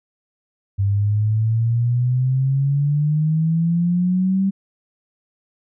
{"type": "exponential sweep", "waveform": "sine", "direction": "up", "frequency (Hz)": [98, 196], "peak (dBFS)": -15, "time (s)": [0.78, 4.51], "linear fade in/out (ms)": 20, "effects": []}